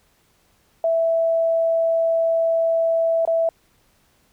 sine tone with dropouts, 659.3 Hz, E5, in tune, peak -16 dBFS, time 0.84-3.49 s, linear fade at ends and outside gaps 2 ms, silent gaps 3.252-3.275 s, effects pink hiss -61 dBFS RMS until 4.32 s

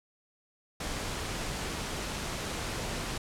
pink noise, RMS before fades -35 dBFS, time 0.8-3.18 s, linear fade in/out 5 ms, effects low-pass 9000 Hz 12 dB/octave

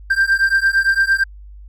triangle beating tone pair, 1576 / 1584.8 Hz, G6 / G6, +9 / +18 cents, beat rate 8.8 Hz, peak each -14 dBFS, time 0.1-1.24 s, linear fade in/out 10 ms, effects added 50 Hz sine -35 dBFS peak until 1.68 s

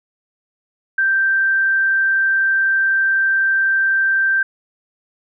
sine tone, 1568 Hz, G6, in tune, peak -13 dBFS, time 0.98-4.43 s, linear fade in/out 5 ms, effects none

